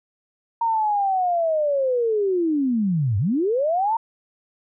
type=linear two-way sweep; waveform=sine; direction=down then up; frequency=932.3 to 92.6 to 932.3 Hz; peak=-18 dBFS; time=0.61-3.97 s; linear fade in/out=5 ms; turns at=3.18 s; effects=none